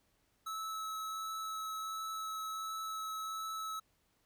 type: tone with vibrato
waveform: square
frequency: 1300 Hz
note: E6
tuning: 24 cents flat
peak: -39 dBFS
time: 0.46-3.8 s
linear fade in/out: 10 ms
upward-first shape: sine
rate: 1.4 Hz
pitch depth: 8 cents each way
effects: pink hiss -75 dBFS RMS until 4.25 s